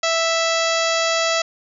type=harmonic tone with a mistuned harmonic; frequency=659.3 Hz; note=E5; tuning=in tune; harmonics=1 / 2 / 3 / 4 / 5 / 6 / 7 / 8 / 9 / 10; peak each=-21 / -24 / -26 / -27 / -28 / -29 / -29 / -30 / -31 / -31 dBFS; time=0.03-1.42 s; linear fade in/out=5 ms; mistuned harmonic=10; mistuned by=+51 cents; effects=none